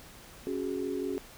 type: chord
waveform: sine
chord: C# suspended fourth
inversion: none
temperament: equal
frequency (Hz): 277.2 / 370 / 415.3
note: C#4 / F#4 / G#4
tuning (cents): 0 / 0 / 0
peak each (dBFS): -35 / -34 / -36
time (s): 0.47-1.18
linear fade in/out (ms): 0
effects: pink hiss -51 dBFS RMS until 1.37 s